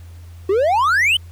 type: exponential sweep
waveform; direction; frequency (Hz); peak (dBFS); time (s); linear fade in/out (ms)
triangle; up; 365 to 3136; -11; 0.49-1.17; 5
effects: added 85 Hz sine -35 dBFS peak until 1.31 s + pink hiss -52 dBFS RMS until 1.31 s